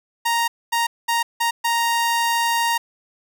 sawtooth tone bursts at uneven times, 932.3 Hz, A#5, in tune, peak -14 dBFS, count 5, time 0.25-0.48 / 0.72-0.87 / 1.08-1.23 / 1.4-1.51 / 1.64-2.78 s, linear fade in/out 10 ms, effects none

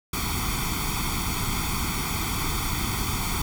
pink noise with comb filter, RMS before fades -27 dBFS, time 0.13-3.42 s, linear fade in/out 5 ms, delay 0.88 ms, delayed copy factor +1, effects none

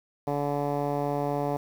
10% pulse tone with low-pass filter, 144 Hz, D3, 34 cents flat, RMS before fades -28 dBFS, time 0.27-1.57 s, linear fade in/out 5 ms, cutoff 810 Hz, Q 1.5, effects 8-bit

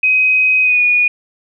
sine tone with pitch glide, 2521 to 2455 Hz, D#7 to D#7, +22 to -24 cents, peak -9 dBFS, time 0.03-1.08 s, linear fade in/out 5 ms, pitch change -46 cents, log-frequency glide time 0.62-0.82 s, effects none

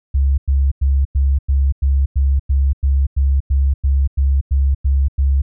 sine tone bursts, 68.4 Hz, C#2, 23 cents flat, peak -11 dBFS, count 16, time 0.14-5.42 s, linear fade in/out 10 ms, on 240 ms, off 96 ms, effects none

